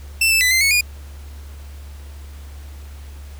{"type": "tone with pitch steps", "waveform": "sawtooth", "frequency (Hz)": [2669, 2639, 2000, 2077, 2207, 2439], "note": ["E7", "E7", "B6", "C7", "C#7", "D#7"], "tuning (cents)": [21, 1, 21, -13, -8, -35], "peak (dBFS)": -10, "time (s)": [0.21, 0.81], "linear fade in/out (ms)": 5, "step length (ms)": 100, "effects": ["added 71 Hz sine -33 dBFS peak until 3.39 s", "pink hiss -47 dBFS RMS until 3.39 s"]}